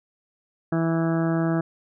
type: harmonic tone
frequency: 164.5 Hz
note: E3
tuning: 3 cents flat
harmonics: 1 / 2 / 3 / 4 / 5 / 6 / 7 / 8 / 9 / 10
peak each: -23 / -24 / -37 / -30 / -38 / -43 / -40 / -37 / -41 / -39 dBFS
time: 0.72-1.61 s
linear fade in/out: 5 ms
effects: none